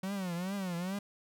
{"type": "tone with vibrato", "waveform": "45% pulse", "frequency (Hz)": 185, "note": "F#3", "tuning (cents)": 0, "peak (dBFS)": -34, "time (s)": [0.03, 0.99], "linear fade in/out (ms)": 5, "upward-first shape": "triangle", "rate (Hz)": 2.4, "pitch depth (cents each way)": 170, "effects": []}